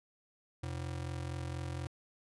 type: ring-modulated tone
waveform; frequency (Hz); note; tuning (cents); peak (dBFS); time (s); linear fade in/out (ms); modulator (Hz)
square; 106.8; G#2; +49; -35; 0.63-1.87; 0; 22.1
effects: resampled to 24000 Hz